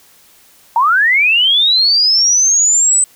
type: linear sweep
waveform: sine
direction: up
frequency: 880 to 8110 Hz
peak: -8 dBFS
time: 0.76-3.04 s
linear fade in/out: 2 ms
effects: white hiss -47 dBFS RMS until 3.15 s